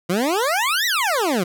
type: exponential two-way sweep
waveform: 20% pulse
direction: up then down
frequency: 165.4 to 2011 to 165.4 Hz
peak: -13 dBFS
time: 0.09-1.44 s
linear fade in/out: 10 ms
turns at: 0.86 s
effects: none